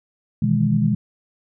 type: chord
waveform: sine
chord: E major seventh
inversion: second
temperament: equal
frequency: 123.47 / 155.56 / 164.81 / 207.7 Hz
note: B2 / D#3 / E3 / G#3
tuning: 0 / 0 / 0 / 0 cents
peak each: -21 / -22 / -23 / -19 dBFS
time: 0.42-0.95 s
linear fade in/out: 5 ms
effects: none